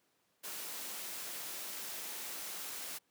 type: noise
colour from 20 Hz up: white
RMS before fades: -43 dBFS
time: 0.43-2.99 s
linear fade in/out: 20 ms
effects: pink hiss -75 dBFS RMS until 3.1 s + high-pass 200 Hz 12 dB/octave